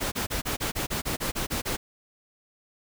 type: noise bursts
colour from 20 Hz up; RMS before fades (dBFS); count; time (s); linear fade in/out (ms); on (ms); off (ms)
pink; -29; 12; 0-1.77; 20; 120; 30
effects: none